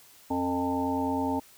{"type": "harmonic tone with a mistuned harmonic", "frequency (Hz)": 89.6, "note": "F2", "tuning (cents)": 45, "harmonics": [1, 3, 5, 7, 9, 10], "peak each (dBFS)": [-40, -28, -36, -37, -35, -32], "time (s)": [0.3, 1.4], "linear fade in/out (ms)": 10, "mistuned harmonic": 7, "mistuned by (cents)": -35, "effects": ["white hiss -55 dBFS RMS until 1.57 s"]}